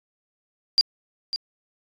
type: tone with echo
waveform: sine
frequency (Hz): 4782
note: D8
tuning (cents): +30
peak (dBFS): -13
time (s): 0.78-0.81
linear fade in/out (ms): 0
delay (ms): 550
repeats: 1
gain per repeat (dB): -11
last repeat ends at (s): 1.36
effects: resampled to 24000 Hz